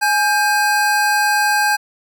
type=tone pair together; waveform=square; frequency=836.8 / 1587 Hz; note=G#5 / G6; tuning=+13 / +21 cents; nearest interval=major seventh; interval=1108 cents; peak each=-17 / -17 dBFS; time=0.01-1.77 s; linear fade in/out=20 ms; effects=none